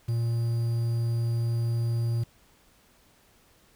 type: tone with quantisation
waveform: triangle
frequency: 116.54 Hz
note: A#2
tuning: in tune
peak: -22 dBFS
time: 0.08-2.24 s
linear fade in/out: 10 ms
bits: 8
effects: pink hiss -61 dBFS RMS until 3.75 s